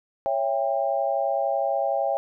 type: chord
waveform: sine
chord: C# diminished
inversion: none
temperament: just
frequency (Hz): 554.4 / 665.2 / 798.3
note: C#5 / E5 / G5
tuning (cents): 0 / +16 / +31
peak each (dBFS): -26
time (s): 0.26-2.17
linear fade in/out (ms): 0
effects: none